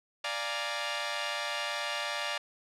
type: chord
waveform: 10% pulse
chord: Bb dominant seventh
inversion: first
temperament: equal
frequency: 587.3 / 698.5 / 830.6 / 932.3 Hz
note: D5 / F5 / Ab5 / Bb5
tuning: 0 / 0 / 0 / 0 cents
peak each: -27 / -30 / -31 / -30 dBFS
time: 0.24-2.38 s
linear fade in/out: 5 ms
effects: low-pass 7000 Hz 12 dB/octave